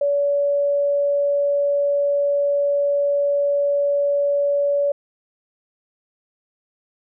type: tone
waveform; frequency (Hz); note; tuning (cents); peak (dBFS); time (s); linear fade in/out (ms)
sine; 570; C#5; +48; -16; 0.01-4.92; 5
effects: none